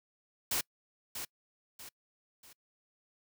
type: noise with echo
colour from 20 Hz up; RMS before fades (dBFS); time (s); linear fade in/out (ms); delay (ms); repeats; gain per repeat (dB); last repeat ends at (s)
white; -32; 0.51-0.61; 5; 640; 3; -8; 2.53
effects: noise-tail reverb RT60 0.1 s tail -26 dB re dry